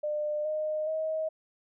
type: tone with pitch steps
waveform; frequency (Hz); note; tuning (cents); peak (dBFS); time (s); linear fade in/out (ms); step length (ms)
sine; 600 / 615.8 / 632; D5 / D#5 / D#5; +37 / -18 / +27; -28; 0.03-1.29; 10; 420
effects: none